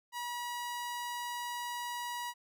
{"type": "tone", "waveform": "sawtooth", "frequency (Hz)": 965, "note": "B5", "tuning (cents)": -40, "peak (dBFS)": -33, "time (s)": [0.12, 2.34], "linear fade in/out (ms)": 50, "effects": []}